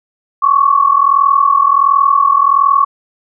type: tone pair together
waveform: sine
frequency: 1095 / 1136.4 Hz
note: C#6 / C#6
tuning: -22 / +43 cents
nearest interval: minor second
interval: 65 cents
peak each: -10 dBFS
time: 0.42-2.85 s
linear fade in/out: 10 ms
effects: none